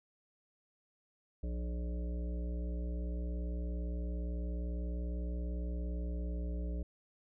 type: harmonic tone with a mistuned harmonic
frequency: 60.2 Hz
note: B1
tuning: 44 cents flat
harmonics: 1 / 3 / 5 / 7 / 9 / 10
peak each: -35 / -45 / -49 / -52 / -54 / -55 dBFS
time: 1.43-6.83 s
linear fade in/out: 5 ms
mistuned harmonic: 3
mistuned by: -27 cents
effects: none